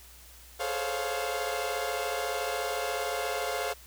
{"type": "tone cluster", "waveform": "sawtooth", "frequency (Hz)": [417.7, 434.6, 522, 556, 701], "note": ["G#4", "A4", "C5", "C#5", "F5"], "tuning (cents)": [10, -21, -4, 5, 6], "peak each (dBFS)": [-38, -33, -32, -33, -30], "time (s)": [0.59, 3.74], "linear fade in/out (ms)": 20, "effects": ["added 60 Hz sine -53 dBFS peak until 3.86 s", "white hiss -53 dBFS RMS until 3.86 s"]}